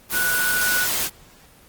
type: tone in noise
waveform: sine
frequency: 1474 Hz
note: F#6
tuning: 7 cents flat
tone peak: -20 dBFS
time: 0.12-0.88 s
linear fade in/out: 50 ms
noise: white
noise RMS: -23 dBFS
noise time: 0.09-1.1 s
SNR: 0 dB
effects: pink hiss -50 dBFS RMS until 1.68 s + Opus 24 kbps